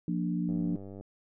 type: chord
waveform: sine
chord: Bb major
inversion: second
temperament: equal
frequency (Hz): 174.61 / 233.1 / 293.7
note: F3 / Bb3 / D4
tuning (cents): 0 / 0 / 0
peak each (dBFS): -30 / -35 / -34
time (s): 0.08-0.76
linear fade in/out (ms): 2
type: click train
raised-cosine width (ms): 2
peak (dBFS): -32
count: 52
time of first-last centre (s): 0.49-1.01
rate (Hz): 98.1
effects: none